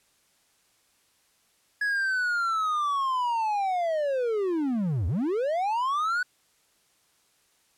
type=linear two-way sweep; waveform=triangle; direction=down then up; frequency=1684 to 75.4 to 1501 Hz; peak=-22 dBFS; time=1.81-6.23 s; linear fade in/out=5 ms; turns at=5.07 s; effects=white hiss -66 dBFS RMS until 7.77 s + low-pass 11000 Hz 12 dB/octave